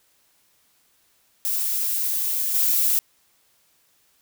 violet noise with level steps, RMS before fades -24 / -20 dBFS, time 1.45-2.99 s, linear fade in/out 0 ms, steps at 2.54 s, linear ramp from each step 10 ms, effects white hiss -63 dBFS RMS until 4.21 s

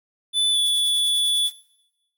square tone with pitch glide, 3496 to 3450 Hz, A7 to A7, -12 to -35 cents, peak -18 dBFS, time 0.33-1.51 s, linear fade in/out 50 ms, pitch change -23 cents, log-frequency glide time 0.51-0.58 s
blue noise with tremolo, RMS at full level -38 dBFS, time 0.65-1.53 s, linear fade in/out 10 ms, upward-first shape triangle, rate 10 Hz, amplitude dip 95%
effects noise-tail reverb RT60 0.9 s tail -18 dB re dry

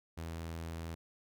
sawtooth tone, 82.41 Hz, E2, in tune, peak -36 dBFS, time 0.17-0.95 s, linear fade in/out 10 ms, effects none

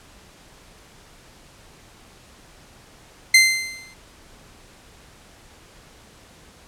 sawtooth tone with exponential decay, 2078 Hz, C7, 12 cents flat, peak -4 dBFS, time 3.34-3.94 s, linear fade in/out 5 ms, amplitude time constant 130 ms, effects pink hiss -49 dBFS RMS until 6.67 s + low-pass 10000 Hz 12 dB/octave

